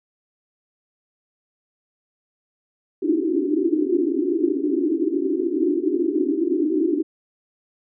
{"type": "band-pass noise", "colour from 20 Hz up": "pink", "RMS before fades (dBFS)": -21, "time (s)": [3.02, 7.03], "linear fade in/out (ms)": 10, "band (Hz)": [280, 380], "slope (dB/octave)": 96, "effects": []}